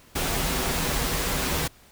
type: noise with comb filter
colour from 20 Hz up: pink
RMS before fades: -26 dBFS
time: 0.15-1.68 s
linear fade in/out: 10 ms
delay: 9.3 ms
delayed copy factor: -0.5
effects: pink hiss -54 dBFS RMS until 1.91 s